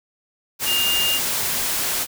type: tone in noise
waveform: sine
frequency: 2820 Hz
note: F7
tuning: 16 cents sharp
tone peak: -19 dBFS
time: 0.65-1.2 s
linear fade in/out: 50 ms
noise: white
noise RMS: -23 dBFS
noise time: 0.59-2.07 s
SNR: +1 dB
effects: none